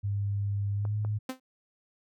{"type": "tone with pitch glide", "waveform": "sine", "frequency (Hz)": [100.9, 105.67], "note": ["G#2", "G#2"], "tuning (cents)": [-49, 30], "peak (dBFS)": -27, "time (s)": [0.03, 1.19], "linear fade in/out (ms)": 20, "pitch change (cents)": 79, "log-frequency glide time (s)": [0.74, 0.96]}
{"type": "clicks", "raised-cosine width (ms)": 1, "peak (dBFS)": -28, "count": 2, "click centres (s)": [0.852, 1.049]}
{"type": "tone with exponential decay", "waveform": "sawtooth", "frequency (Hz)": 259.2, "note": "C4", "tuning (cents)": -16, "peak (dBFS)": -25, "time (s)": [1.29, 1.4], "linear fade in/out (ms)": 5, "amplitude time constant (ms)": 23}
{"effects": []}